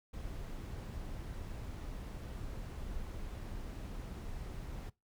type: noise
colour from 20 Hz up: brown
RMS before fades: -43 dBFS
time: 0.13-4.9 s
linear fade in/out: 10 ms
effects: noise-tail reverb RT60 0.2 s tail -21 dB re dry